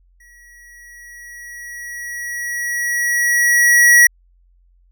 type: tone with exponential growth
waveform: square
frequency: 1920 Hz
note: B6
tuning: 49 cents flat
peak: -6 dBFS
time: 0.2-4.07 s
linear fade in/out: 5 ms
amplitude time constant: 840 ms
effects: added 44 Hz sine -51 dBFS peak until 4.91 s